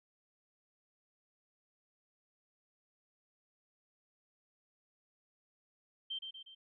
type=tone with echo; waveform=sine; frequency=3136 Hz; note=G7; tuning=in tune; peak=-37 dBFS; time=6.1-6.19 s; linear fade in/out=10 ms; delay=120 ms; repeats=3; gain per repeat=-5 dB; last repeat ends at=6.55 s; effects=none